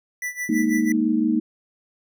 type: tone with tremolo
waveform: square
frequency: 1975.5 Hz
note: B6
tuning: in tune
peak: -25 dBFS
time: 0.22-0.92 s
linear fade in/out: 2 ms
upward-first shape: sine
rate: 6.1 Hz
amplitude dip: 85%
type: chord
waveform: sine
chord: Ab suspended second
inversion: none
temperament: just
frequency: 207.7 / 233.6 / 311.5 Hz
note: Ab3 / Bb3 / Eb4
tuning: 0 / +4 / +2 cents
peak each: -25 / -21 / -21 dBFS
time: 0.49-1.4 s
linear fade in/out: 5 ms
effects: none